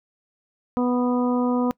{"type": "harmonic tone", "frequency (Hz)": 246.9, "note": "B3", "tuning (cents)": 0, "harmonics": [1, 2, 3, 4, 5], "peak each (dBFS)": [-20, -26, -32, -31, -35], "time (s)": [0.77, 1.71], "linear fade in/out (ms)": 0, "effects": ["noise-tail reverb RT60 0.1 s tail -23 dB re dry"]}